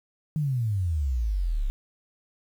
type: exponential sweep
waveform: sine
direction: down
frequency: 159.4 to 32.32 Hz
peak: -23 dBFS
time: 0.36-1.7 s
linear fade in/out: 0 ms
effects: 9-bit